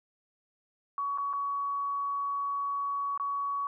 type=tone with dropouts; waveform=sine; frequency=1125 Hz; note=C#6; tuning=25 cents sharp; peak=-29 dBFS; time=0.98-3.67 s; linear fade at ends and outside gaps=1 ms; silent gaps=1.176-1.183 / 1.33-1.335 / 3.176-3.198 s; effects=none